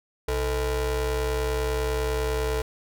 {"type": "ring-modulated tone", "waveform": "40% pulse", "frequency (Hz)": 190, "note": "F#3", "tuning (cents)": 46, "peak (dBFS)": -20, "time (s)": [0.28, 2.62], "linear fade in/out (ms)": 5, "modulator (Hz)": 250, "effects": []}